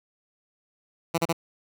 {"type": "tone bursts", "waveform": "10% pulse", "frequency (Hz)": 166.9, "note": "E3", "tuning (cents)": 22, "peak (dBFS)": -13, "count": 3, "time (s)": [1.14, 1.329], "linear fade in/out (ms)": 10, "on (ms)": 41, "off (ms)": 33, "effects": []}